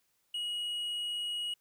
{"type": "tone with tanh clipping", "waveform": "sine", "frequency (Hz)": 2901, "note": "F#7", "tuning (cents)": -35, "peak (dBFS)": -34, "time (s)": [0.34, 1.54], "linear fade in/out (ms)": 5, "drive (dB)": 5, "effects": ["white hiss -75 dBFS RMS until 1.6 s"]}